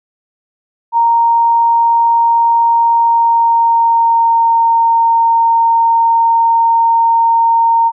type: tone with pitch glide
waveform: sine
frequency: 929 to 919.9 Hz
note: A#5 to A#5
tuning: -6 to -23 cents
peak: -7 dBFS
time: 0.92-7.92 s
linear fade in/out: 50 ms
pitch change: -17 cents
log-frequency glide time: 2.95-4.52 s
effects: none